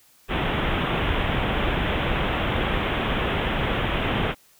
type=low-pass noise; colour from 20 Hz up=pink; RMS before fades=-24 dBFS; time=0.28-4.35 s; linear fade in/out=50 ms; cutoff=3500 Hz; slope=96 dB/octave; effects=white hiss -57 dBFS RMS until 4.59 s